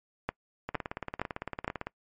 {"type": "two click trains", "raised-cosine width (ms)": 0.5, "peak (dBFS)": [-14, -19], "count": [4, 22], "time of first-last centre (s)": [[0.29, 1.679], [0.69, 1.87]], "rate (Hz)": [2.16, 17.8], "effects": ["noise-tail reverb RT60 0.1 s tail -24 dB re dry", "MP3 48 kbps"]}